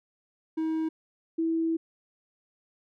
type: tone pair in turn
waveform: triangle / sine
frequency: 319 / 327 Hz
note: D#4 / E4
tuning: +43 / -14 cents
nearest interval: unison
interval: 43 cents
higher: second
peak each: -24 dBFS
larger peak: neither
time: 0.57-0.89 / 1.38-1.77 s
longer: second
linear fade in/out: 10 ms
effects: none